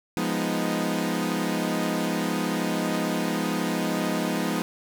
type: chord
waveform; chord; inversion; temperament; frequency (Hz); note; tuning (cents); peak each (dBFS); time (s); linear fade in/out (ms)
sawtooth; F half-diminished seventh; none; equal; 174.61 / 207.7 / 246.9 / 311.1; F3 / Ab3 / Cb4 / Eb4; 0 / 0 / 0 / 0; -26; 0.17-4.62; 0
effects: none